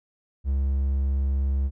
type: tone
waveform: triangle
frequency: 68.1 Hz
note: C#2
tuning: 30 cents flat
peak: -19 dBFS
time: 0.44-1.71 s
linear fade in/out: 50 ms
effects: none